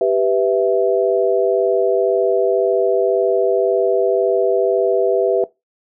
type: chord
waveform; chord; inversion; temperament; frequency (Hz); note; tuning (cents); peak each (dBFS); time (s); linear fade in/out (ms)
sine; E minor; first; equal; 392 / 493.9 / 659.3; G4 / B4 / E5; 0 / 0 / 0; -17; 0.01-5.44; 2
effects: noise-tail reverb RT60 0.2 s tail -20 dB re dry